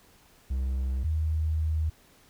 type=tone pair in turn; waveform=triangle / sine; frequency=65.41 / 78.64 Hz; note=C2 / D#2; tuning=0 / +19 cents; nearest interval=minor third; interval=319 cents; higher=second; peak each=-24 dBFS; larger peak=neither; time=0.5-1.04 / 1.04-1.9 s; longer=second; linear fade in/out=10 ms; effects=pink hiss -59 dBFS RMS until 2.29 s